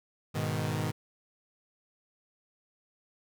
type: chord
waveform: sawtooth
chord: G# minor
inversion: none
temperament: equal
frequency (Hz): 103.83 / 123.47 / 155.56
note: G#2 / B2 / D#3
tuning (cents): 0 / 0 / 0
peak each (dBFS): -30 / -31 / -29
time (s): 0.34-0.92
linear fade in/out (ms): 20
effects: none